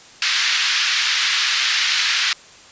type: band-pass noise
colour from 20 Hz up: white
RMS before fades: -19 dBFS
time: 0.22-2.33 s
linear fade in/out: 2 ms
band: 1400 to 4900 Hz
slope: 24 dB/octave
effects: white hiss -44 dBFS RMS until 2.71 s + resampled to 16000 Hz